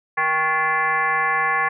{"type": "tone with frequency modulation", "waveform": "sine", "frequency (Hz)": 1415, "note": "F6", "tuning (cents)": 22, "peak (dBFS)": -17, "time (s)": [0.17, 1.69], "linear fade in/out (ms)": 10, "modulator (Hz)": 314, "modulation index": 2.1, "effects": []}